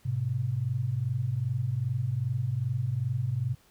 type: tone pair together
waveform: sine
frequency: 105.9 / 128.43 Hz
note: G#2 / C3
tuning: +34 / -32 cents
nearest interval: minor third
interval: 334 cents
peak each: -31 / -28 dBFS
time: 0.05-3.55 s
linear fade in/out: 10 ms
effects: pink hiss -62 dBFS RMS until 3.7 s